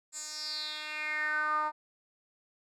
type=tone with band-pass filter sweep; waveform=10% pulse; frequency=304.6 Hz; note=D#4; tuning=37 cents flat; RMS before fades=-34 dBFS; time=0.12-1.72 s; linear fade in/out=50 ms; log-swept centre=7700 to 980 Hz; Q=5.9; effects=none